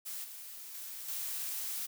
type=noise with level steps; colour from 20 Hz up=blue; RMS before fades=-41 / -47 / -44 / -38 dBFS; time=0.05-1.87 s; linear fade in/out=20 ms; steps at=0.24 / 0.74 / 1.08 s; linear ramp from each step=5 ms; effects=none